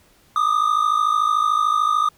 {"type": "tone pair together", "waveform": "triangle", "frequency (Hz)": [1194, 1247.5], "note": ["D6", "D#6"], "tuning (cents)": [28, 4], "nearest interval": "minor second", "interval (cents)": 76, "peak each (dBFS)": -17, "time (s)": [0.36, 2.09], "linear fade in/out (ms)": 2, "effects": ["pink hiss -56 dBFS RMS until 2.17 s"]}